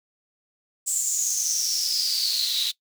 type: noise with high-pass filter sweep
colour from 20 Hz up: pink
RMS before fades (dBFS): -25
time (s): 0.86-2.72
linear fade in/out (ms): 20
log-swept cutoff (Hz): 7700 to 3700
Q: 9.9
effects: noise-tail reverb RT60 0.1 s tail -20 dB re dry